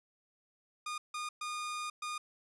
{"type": "tone bursts at uneven times", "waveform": "sawtooth", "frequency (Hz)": 1221, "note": "D#6", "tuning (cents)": -33, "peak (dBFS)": -33, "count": 4, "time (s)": [[0.86, 0.98], [1.14, 1.29], [1.41, 1.9], [2.02, 2.18]], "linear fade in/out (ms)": 5, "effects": ["resampled to 24000 Hz"]}